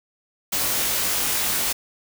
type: noise with comb filter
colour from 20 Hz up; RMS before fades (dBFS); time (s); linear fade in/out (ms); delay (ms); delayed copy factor
white; -23; 0.52-1.73; 10; 20; +0.55
effects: none